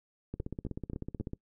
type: two click trains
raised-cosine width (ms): 3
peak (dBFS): -24 / -24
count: 17 / 4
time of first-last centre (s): 0.34-1.334 / 0.4-1.2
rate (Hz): 16.1 / 3.75
effects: noise-tail reverb RT60 0.1 s tail -23 dB re dry